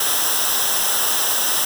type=noise with comb filter; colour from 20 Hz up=white; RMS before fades=-19 dBFS; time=0-1.65 s; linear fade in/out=5 ms; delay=0.44 ms; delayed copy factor=-0.75; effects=none